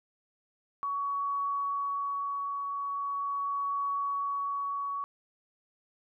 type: tone with tremolo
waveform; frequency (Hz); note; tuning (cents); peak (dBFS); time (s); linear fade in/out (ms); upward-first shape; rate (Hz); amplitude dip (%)
sine; 1124; C#6; +24; -28; 0.83-5.04; 0; triangle; 0.41; 35
effects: none